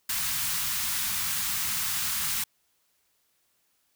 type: band-stop noise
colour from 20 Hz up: white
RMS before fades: -29 dBFS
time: 0.09-2.44 s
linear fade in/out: 5 ms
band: 210 to 960 Hz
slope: 24 dB/octave
effects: white hiss -71 dBFS RMS until 3.95 s